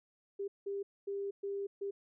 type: tone bursts at uneven times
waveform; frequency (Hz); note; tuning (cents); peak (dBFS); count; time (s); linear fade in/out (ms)
sine; 398.4; G4; +28; -35; 5; 0.39-0.48 / 0.66-0.83 / 1.07-1.31 / 1.43-1.67 / 1.81-1.91; 10
effects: none